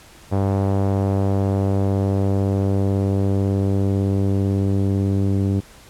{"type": "tone with low-pass filter sweep", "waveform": "sawtooth", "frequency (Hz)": 98, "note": "G2", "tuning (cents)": 0, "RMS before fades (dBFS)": -19, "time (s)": [0.31, 5.61], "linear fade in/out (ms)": 20, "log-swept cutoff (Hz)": [770, 330], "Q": 1.3, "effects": ["pink hiss -46 dBFS RMS until 5.89 s", "low-pass 12000 Hz 12 dB/octave"]}